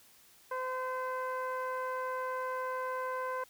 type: tone with low-pass filter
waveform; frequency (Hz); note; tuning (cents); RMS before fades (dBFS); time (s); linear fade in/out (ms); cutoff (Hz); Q
15% pulse; 513; C5; -34; -36; 0.51-3.44; 5; 1200; 1.3
effects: white hiss -61 dBFS RMS until 3.49 s